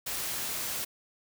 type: noise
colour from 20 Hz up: white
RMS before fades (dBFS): -34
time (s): 0.06-0.85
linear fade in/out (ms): 10
effects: none